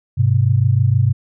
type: tone pair together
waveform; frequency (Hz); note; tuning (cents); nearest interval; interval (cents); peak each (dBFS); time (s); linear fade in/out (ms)
sine; 101.67 / 128.1; G#2 / C3; -36 / -36; major third; 400; -14; 0.17-1.13; 20
effects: none